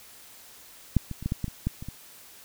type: clicks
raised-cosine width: 5 ms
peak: -7 / -21 / -25 / -15 / -14 / -16 / -23 / -13 / -25 / -23 dBFS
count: 10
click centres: 0.967 / 1.113 / 1.226 / 1.26 / 1.321 / 1.443 / 1.481 / 1.67 / 1.825 / 1.886 s
effects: white hiss -50 dBFS RMS until 2.44 s